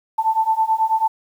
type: beating tone pair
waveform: sine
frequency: 880 / 889.2 Hz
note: A5 / A5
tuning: 0 / +18 cents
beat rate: 9.2 Hz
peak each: -19 / -18 dBFS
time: 0.18-1.08 s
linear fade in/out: 10 ms
effects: 8-bit